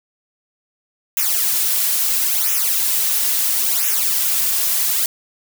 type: noise with flanger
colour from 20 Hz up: blue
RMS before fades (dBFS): -18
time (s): 1.17-5.06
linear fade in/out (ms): 2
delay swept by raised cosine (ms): 0.22 to 3.92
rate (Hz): 0.74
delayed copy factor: -0.9
effects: none